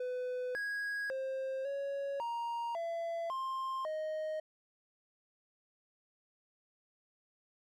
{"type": "tone with pitch steps", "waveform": "triangle", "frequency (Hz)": [501, 1652, 530, 557, 937, 672, 1056, 623], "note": ["B4", "G#6", "C5", "C#5", "A#5", "E5", "C6", "D#5"], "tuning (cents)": [25, -10, 22, 8, 9, 33, 16, 2], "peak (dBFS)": -33, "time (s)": [0, 4.4], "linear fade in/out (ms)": 5, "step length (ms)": 550, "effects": []}